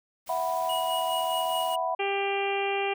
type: noise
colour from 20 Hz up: white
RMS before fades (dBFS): -45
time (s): 0.26-1.76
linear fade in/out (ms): 20
type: chord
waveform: sine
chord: E suspended second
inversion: none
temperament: equal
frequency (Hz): 659.3 / 740 / 987.8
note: E5 / F#5 / B5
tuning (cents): 0 / 0 / 0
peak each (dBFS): -30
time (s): 0.29-1.95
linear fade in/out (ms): 5
type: tone with tremolo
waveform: square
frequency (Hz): 2901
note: F#7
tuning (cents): -35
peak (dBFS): -31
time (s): 0.69-1.76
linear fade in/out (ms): 5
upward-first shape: sine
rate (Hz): 4.8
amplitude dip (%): 60
type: harmonic tone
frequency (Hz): 396.5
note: G4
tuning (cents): +20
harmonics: 1 / 2 / 3 / 4 / 5 / 6 / 7 / 8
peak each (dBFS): -29 / -30 / -40 / -42 / -40 / -34 / -35 / -42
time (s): 1.99-2.94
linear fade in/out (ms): 10
effects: none